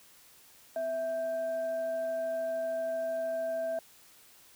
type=tone with frequency modulation; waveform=sine; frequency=657 Hz; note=E5; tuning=6 cents flat; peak=-30 dBFS; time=0.76-3.79 s; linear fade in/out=2 ms; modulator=913 Hz; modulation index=0.24; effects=white hiss -58 dBFS RMS until 4.55 s